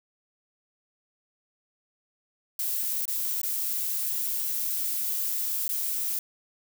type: noise with dropouts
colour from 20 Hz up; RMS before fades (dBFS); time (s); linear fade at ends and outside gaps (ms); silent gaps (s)
violet; -29; 2.59-6.19; 2; 3.055-3.079 / 3.416-3.432 / 5.68-5.69
effects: none